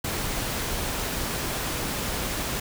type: noise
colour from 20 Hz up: pink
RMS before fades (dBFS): -29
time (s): 0.04-2.6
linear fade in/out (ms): 5
effects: none